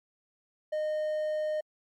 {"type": "tone", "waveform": "triangle", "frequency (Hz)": 614, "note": "D#5", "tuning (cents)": -23, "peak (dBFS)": -26, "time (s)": [0.72, 1.61], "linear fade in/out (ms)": 10, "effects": ["MP3 64 kbps"]}